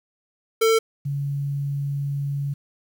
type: tone pair in turn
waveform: square / sine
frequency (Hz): 448.1 / 141.14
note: A4 / C#3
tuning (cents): +32 / +32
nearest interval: octave + minor sixth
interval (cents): 2000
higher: first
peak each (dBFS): -16 / -23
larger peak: first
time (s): 0.61-0.79 / 1.05-2.54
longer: second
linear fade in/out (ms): 10
effects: 9-bit